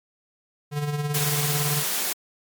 square tone with tremolo, 146.83 Hz, D3, in tune, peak -23 dBFS, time 0.71-1.84 s, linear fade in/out 50 ms, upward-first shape sine, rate 18 Hz, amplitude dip 50%
white high-pass noise, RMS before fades -26 dBFS, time 1.14-2.13 s, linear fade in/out 5 ms, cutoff 160 Hz, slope 48 dB/octave
effects MP3 96 kbps

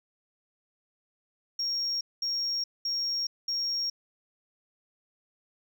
sine tone bursts, 5570 Hz, F8, 5 cents flat, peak -26 dBFS, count 4, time 1.59-3.9 s, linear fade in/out 5 ms, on 420 ms, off 210 ms, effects tanh soft clip ceiling -24 dBFS + 11-bit

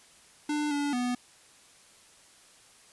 square tone with pitch steps, 297.6 / 287.9 / 246.5 Hz, D4 / D4 / B3, +23 / -34 / -3 cents, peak -28 dBFS, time 0.49-1.15 s, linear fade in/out 5 ms, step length 220 ms, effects white hiss -57 dBFS RMS until 2.92 s + resampled to 24000 Hz

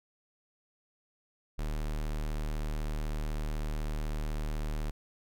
square tone, 38 Hz, D#1, 40 cents flat, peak -32 dBFS, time 1.58-4.91 s, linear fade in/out 10 ms, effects none

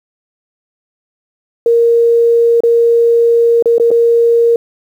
sine tone with dropouts, 466.8 Hz, A#4, 2 cents sharp, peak -6 dBFS, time 1.66-4.56 s, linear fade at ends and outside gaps 2 ms, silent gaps 2.605-2.635 / 3.625-3.657 / 3.782-3.798 / 3.906-3.913 s, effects 7-bit

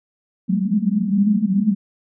pink band-pass noise, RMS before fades -18 dBFS, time 0.48-1.75 s, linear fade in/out 20 ms, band 190 to 220 Hz, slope 96 dB/octave, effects none

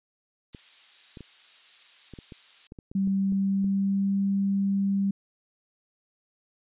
violet noise, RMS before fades -38 dBFS, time 0.53-2.67 s, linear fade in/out 2 ms
clicks, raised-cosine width 3 ms, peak -29 dBFS, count 12, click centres 0.548 / 1.172 / 1.207 / 2.137 / 2.188 / 2.322 / 2.721 / 2.788 / 2.915 / 3.074 / 3.323 / 3.644 s
sine tone with pitch glide, 194.3 to 197.13 Hz, G3 to G3, -15 to +10 cents, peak -22 dBFS, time 2.95-5.11 s, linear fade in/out 5 ms, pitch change +25 cents, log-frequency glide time 3.05-4.16 s
effects resampled to 8000 Hz

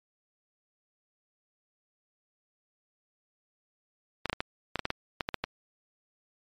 clicks, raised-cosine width 0.3 ms, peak -13 dBFS, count 12, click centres 4.257 / 4.297 / 4.33 / 4.405 / 4.757 / 4.793 / 4.854 / 4.904 / 5.208 / 5.289 / 5.343 / 5.44 s, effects MP3 64 kbps

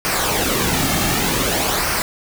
pink noise with flanger, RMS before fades -19 dBFS, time 0.05-2.02 s, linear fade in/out 0 ms, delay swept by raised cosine 0.27 to 2.07 ms, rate 0.54 Hz, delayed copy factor -0.55, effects none

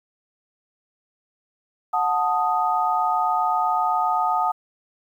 sine chord, D# diminished, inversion first, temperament equal with one note detuned, 732.3 / 880 / 1244.5 Hz, F#5 / A5 / D#6, -18 / 0 / 0 cents, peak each -23 dBFS, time 1.93-4.52 s, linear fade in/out 10 ms, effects 9-bit

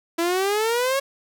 sawtooth exponential sweep, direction up, 330.5 to 557 Hz, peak -16 dBFS, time 0.18-1 s, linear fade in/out 10 ms, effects none

